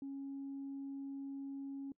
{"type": "tone", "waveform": "sine", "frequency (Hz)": 275.2, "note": "C#4", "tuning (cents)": -12, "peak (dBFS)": -40, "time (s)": [0.02, 1.92], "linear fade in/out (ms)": 2, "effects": ["noise-tail reverb RT60 0.1 s tail -23 dB re dry", "tanh soft clip ceiling -38 dBFS"]}